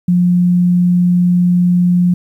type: tone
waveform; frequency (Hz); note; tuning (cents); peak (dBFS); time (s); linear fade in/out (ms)
sine; 177.5; F3; +28; -8; 0.08-2.14; 5
effects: 8-bit